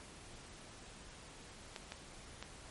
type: clicks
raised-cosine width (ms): 0.2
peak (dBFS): -26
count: 3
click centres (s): 1.762 / 1.921 / 2.426
effects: pink hiss -54 dBFS RMS until 2.7 s + MP3 48 kbps